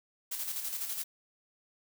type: noise with tremolo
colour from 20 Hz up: blue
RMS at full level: -35 dBFS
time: 0.31-1.04 s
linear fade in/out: 10 ms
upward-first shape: square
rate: 12 Hz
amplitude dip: 45%
effects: none